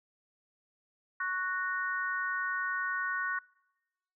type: chord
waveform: sine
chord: F# major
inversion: second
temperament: just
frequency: 1110 / 1480 / 1850 Hz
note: C#6 / F#6 / A#6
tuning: +2 / 0 / -14 cents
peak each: -36 / -33 / -37 dBFS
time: 1.2-3.39 s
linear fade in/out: 5 ms
effects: noise-tail reverb RT60 1.0 s tail -25 dB re dry

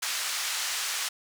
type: band-pass noise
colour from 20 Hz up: white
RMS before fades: -31 dBFS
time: 0.02-1.09 s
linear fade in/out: 10 ms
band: 1100 to 7100 Hz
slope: 12 dB/octave
effects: none

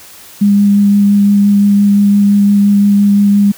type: tone with vibrato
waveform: sine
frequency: 202.5 Hz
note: G#3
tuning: 43 cents flat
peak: -5 dBFS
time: 0.41-3.52 s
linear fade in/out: 10 ms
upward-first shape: sine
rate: 5.8 Hz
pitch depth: 10 cents each way
effects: white hiss -36 dBFS RMS until 3.57 s

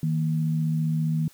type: tone pair together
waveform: sine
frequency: 158.02 / 233.1 Hz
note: D#3 / A#3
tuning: +27 / 0 cents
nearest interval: perfect fifth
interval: 673 cents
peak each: -22 / -31 dBFS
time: 0.03-1.28 s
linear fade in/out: 2 ms
effects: white hiss -55 dBFS RMS until 1.33 s

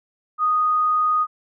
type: tone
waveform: sine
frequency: 1241 Hz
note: D#6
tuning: 5 cents flat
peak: -16 dBFS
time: 0.38-1.27 s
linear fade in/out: 50 ms
effects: none

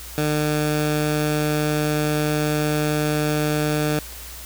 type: tone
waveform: 15% pulse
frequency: 150.8 Hz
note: D3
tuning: 46 cents sharp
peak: -13 dBFS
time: 0.18-3.99 s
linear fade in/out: 0 ms
effects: added 60 Hz sine -39 dBFS peak until 4.45 s + white hiss -38 dBFS RMS until 4.45 s

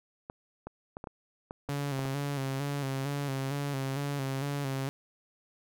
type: clicks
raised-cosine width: 1 ms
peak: -25 dBFS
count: 9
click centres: 0.299 / 0.67 / 0.969 / 1.041 / 1.072 / 1.509 / 1.689 / 1.992 / 2.054 s
type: tone with vibrato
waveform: sawtooth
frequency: 138.59 Hz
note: C#3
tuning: in tune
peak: -27 dBFS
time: 1.69-4.89 s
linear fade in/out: 0 ms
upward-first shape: square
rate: 2.2 Hz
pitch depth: 47 cents each way
effects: none

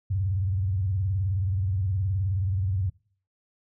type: tone with vibrato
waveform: sine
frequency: 95 Hz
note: F#2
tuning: 46 cents sharp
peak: -23 dBFS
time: 0.1-2.9 s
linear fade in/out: 10 ms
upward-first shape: square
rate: 19 Hz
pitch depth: 130 cents each way
effects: noise-tail reverb RT60 0.5 s tail -23 dB re dry

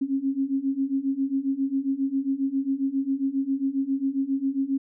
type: beating tone pair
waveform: sine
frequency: 267.2 / 274.6 Hz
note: C4 / C#4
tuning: +36 / -16 cents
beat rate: 7.4 Hz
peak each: -27 / -25 dBFS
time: 0.01-4.78 s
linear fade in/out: 10 ms
effects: none

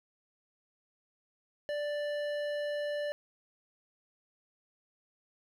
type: tone with hard clipping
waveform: sine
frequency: 587.3 Hz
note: D5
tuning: in tune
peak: -34 dBFS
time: 1.69-3.12 s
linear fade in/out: 0 ms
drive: 12 dB
effects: none

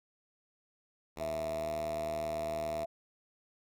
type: tone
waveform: 5% pulse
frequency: 77.78 Hz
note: D#2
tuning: in tune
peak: -29 dBFS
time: 1.16-2.85 s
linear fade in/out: 20 ms
type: tone with pitch glide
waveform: sine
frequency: 659 to 669.7 Hz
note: E5 to E5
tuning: -1 to +27 cents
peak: -34 dBFS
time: 1.2-2.86 s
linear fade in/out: 10 ms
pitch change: +28 cents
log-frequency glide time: 1.55-1.71 s
effects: none

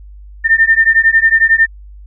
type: beating tone pair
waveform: sine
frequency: 1800 / 1811 Hz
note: A6 / A6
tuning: +39 / +49 cents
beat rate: 11 Hz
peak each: -10 dBFS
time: 0.44-1.67 s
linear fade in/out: 20 ms
effects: added 50 Hz sine -32 dBFS peak until 2.06 s

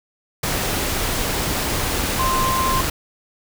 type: tone in noise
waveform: sine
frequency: 1046.5 Hz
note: C6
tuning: in tune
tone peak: -19 dBFS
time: 2.19-2.81 s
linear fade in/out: 5 ms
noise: pink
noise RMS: -22 dBFS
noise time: 0.43-2.9 s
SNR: 0 dB
effects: none

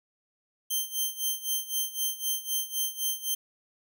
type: tone with tremolo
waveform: 5% pulse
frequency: 3136 Hz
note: G7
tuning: in tune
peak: -17 dBFS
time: 0.7-3.35 s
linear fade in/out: 10 ms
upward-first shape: sine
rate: 3.9 Hz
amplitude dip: 85%
effects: none

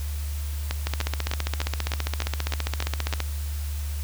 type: two click trains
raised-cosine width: 0.2 ms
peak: -9 / -10 dBFS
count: 36 / 9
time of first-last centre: 0.87-3.203 / 0.71-3.127 s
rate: 15 / 3.31 Hz
effects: added 73 Hz sine -27 dBFS peak until 4.03 s + white hiss -42 dBFS RMS until 4.03 s

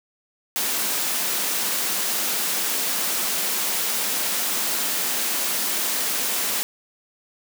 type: high-pass noise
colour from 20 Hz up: white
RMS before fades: -24 dBFS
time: 0.56-6.63 s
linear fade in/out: 0 ms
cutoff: 170 Hz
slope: 96 dB/octave
effects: none

